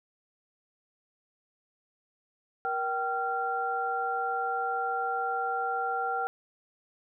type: tone cluster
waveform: sine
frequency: 474.1 / 773 / 1381 Hz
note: A#4 / G5 / F6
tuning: +29 / -24 / -20 cents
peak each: -36 / -30 / -32 dBFS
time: 2.65-6.27 s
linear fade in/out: 0 ms
effects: none